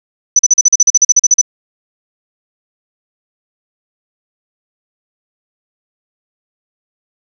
sine tone bursts, 5990 Hz, F#8, 20 cents sharp, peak -3 dBFS, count 15, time 0.36-1.414 s, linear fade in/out 5 ms, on 32 ms, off 41 ms, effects none

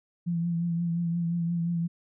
sine tone with vibrato, 170 Hz, F3, 46 cents flat, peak -25 dBFS, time 0.26-1.88 s, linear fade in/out 20 ms, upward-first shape triangle, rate 5.7 Hz, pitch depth 39 cents each way, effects none

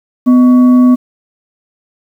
sine tone with frequency modulation, 250 Hz, B3, 21 cents sharp, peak -3 dBFS, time 0.26-0.96 s, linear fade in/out 20 ms, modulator 872 Hz, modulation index 0.22, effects 7-bit

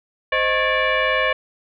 sine tone with frequency modulation, 622.3 Hz, D#5, in tune, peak -16 dBFS, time 0.32-1.33 s, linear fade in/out 5 ms, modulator 571 Hz, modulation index 3.7, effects none

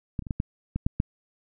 clicks, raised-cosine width 5 ms, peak -16 / -29 / -24 / -15 / -13 / -15 / -10 / -10 dBFS, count 8, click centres 0.192 / 0.223 / 0.268 / 0.308 / 0.401 / 0.76 / 0.865 / 1.001 s, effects none

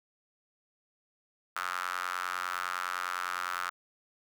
sawtooth tone with high-pass filter, 89.9 Hz, F#2, 49 cents flat, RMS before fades -35 dBFS, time 1.56-3.7 s, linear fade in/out 0 ms, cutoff 1300 Hz, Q 5.4, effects none

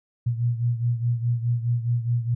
sine beating tone pair, 118.1 / 122.9 Hz, A#2 / B2, +23 / -8 cents, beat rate 4.8 Hz, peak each -22 / -27 dBFS, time 0.26-2.35 s, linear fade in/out 10 ms, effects none

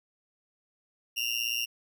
30% pulse tone with amplitude modulation, 2794 Hz, F7, in tune, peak -22 dBFS, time 1.16-1.66 s, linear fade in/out 20 ms, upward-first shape sine, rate 117 Hz, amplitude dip 85%, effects none

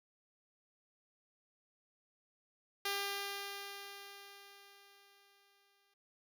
5% pulse tone with exponential decay, 399.5 Hz, G4, 33 cents sharp, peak -23 dBFS, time 2.85-5.94 s, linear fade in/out 5 ms, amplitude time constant 670 ms, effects none

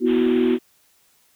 sine chord, B suspended fourth, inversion none, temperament just, 246.9 / 329.3 / 370.4 Hz, B3 / E4 / F#4, 0 / -2 / +2 cents, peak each -19 / -22 / -19 dBFS, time 0-0.59 s, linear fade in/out 50 ms
white low-pass noise, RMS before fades -36 dBFS, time 0.05-0.59 s, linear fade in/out 50 ms, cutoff 3500 Hz, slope 96 dB/octave
effects white hiss -60 dBFS RMS until 1.35 s

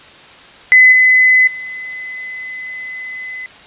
sine tone with level steps, 2021 Hz, B6, 39 cents sharp, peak -3 / -6 / -24 dBFS, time 0.72-3.46 s, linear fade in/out 0 ms, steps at 0.92 / 1.47 s, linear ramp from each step 5 ms, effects white hiss -39 dBFS RMS until 3.66 s + resampled to 8000 Hz

